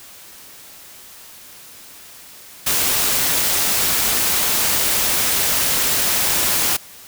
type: noise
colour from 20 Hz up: white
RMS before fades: -18 dBFS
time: 2.66-6.77 s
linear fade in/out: 10 ms
effects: white hiss -41 dBFS RMS until 7.07 s